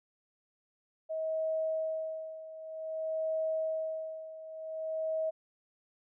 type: tone with tremolo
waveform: sine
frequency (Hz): 637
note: D#5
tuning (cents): +41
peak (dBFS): -29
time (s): 1.09-5.31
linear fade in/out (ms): 20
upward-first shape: sine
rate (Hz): 0.53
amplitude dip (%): 80
effects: none